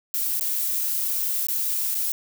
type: noise with dropouts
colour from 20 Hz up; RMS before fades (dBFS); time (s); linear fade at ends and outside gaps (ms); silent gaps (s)
violet; -25; 0.14-2.12; 1; 0.397-0.409 / 1.469-1.485 / 1.945-1.951
effects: none